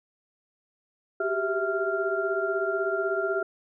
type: tone cluster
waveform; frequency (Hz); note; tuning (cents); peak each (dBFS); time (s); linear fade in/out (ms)
sine; 381.8 / 397.9 / 658 / 1389; G4 / G4 / E5 / F6; -46 / +26 / -3 / -10; -30; 1.2-3.43; 5
effects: none